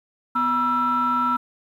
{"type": "tone cluster", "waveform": "sine", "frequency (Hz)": [247.7, 965, 1334], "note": ["B3", "B5", "E6"], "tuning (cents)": [5, -40, 20], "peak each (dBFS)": [-26, -24, -19], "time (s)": [0.35, 1.37], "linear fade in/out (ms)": 10, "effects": ["tanh soft clip ceiling -13 dBFS", "9-bit"]}